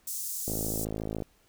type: high-pass noise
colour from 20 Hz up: pink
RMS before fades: -35 dBFS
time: 0.07-0.85 s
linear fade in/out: 5 ms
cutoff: 6600 Hz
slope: 24 dB/octave
type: click train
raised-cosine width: 2 ms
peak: -20 dBFS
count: 41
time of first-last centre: 0.48-1.222 s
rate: 53.9 Hz
effects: pink hiss -65 dBFS RMS until 1.48 s